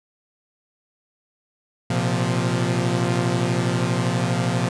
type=chord; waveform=sawtooth; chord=Bb suspended second; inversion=none; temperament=equal with one note detuned; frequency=116.54 / 128.94 / 174.61 Hz; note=Bb2 / C3 / F3; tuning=0 / -25 / 0 cents; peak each=-20 dBFS; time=1.9-4.69 s; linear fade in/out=5 ms; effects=resampled to 22050 Hz